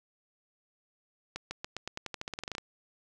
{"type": "accelerating click train", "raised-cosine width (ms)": 0.2, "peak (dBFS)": -19, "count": 17, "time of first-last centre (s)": [1.36, 2.582], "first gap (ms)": 150, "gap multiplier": 0.9, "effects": []}